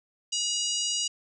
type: harmonic tone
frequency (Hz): 962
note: B5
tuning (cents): -46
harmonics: 3 / 4 / 5 / 6 / 7 / 8 / 9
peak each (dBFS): -30 / -39 / -33 / -35 / -33 / -38 / -41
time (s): 0.32-1.08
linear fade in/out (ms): 10
effects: none